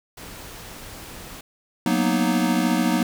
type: noise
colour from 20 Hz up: pink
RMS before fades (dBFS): -39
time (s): 0.17-1.41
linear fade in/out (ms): 5
type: chord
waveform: square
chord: B major seventh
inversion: second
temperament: equal with one note detuned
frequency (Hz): 185 / 233.1 / 246.9 / 309.9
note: F#3 / A#3 / B3 / D#4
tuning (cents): 0 / 0 / 0 / -7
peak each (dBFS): -25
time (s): 1.86-3.03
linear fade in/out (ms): 2
effects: none